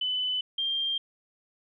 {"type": "tone pair in turn", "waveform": "sine", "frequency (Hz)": [3008, 3187], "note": ["F#7", "G7"], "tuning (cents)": [28, 28], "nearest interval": "minor second", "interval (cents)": 100, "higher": "second", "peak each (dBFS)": [-26, -26], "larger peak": "neither", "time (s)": [[0.01, 0.41], [0.58, 0.98]], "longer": "neither", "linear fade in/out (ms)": 5, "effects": []}